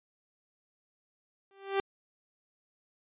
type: tone with exponential growth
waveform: sawtooth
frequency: 392 Hz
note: G4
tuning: in tune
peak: -20 dBFS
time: 1.51-1.8 s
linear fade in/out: 1 ms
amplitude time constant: 62 ms
effects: resampled to 8000 Hz